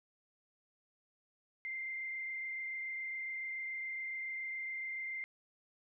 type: tone with frequency modulation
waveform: sine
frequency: 2093 Hz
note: C7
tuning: in tune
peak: -38 dBFS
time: 1.65-5.24 s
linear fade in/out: 0 ms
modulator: 27.1 Hz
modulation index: 0.97
effects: none